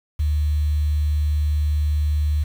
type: tone with quantisation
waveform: sine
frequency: 75 Hz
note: D2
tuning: 37 cents sharp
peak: -17 dBFS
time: 0.19-2.44 s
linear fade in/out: 10 ms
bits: 7
effects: none